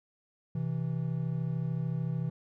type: tone pair together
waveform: triangle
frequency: 129.78 / 163.3 Hz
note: C3 / E3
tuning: -14 / -16 cents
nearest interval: major third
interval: 398 cents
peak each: -31 / -30 dBFS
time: 0.55-2.3 s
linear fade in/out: 5 ms
effects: none